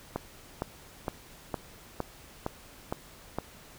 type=click train; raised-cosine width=1 ms; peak=-16 dBFS; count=8; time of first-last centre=0.16-3.386 s; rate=2.17 Hz; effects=pink hiss -52 dBFS RMS until 3.78 s